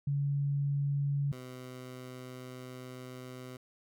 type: tone pair in turn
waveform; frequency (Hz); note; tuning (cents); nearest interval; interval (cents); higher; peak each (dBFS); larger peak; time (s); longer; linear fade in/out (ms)
sine / 15% pulse; 141.6 / 127.26; C#3 / C3; +37 / -48; major second; 185; first; -28 / -37; first; 0.07-1.32 / 1.32-3.57; second; 5
effects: none